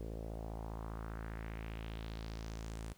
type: tone with low-pass filter sweep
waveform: sawtooth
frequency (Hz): 55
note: A1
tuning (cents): 0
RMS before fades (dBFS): -44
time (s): 0-2.93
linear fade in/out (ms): 0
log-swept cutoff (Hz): 450 to 9500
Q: 2.4
effects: pink hiss -66 dBFS RMS until 2.97 s